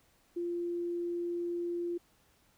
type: tone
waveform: sine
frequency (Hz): 346.3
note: F4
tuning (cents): -15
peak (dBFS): -32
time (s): 0.36-1.98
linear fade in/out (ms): 10
effects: pink hiss -68 dBFS RMS until 2.57 s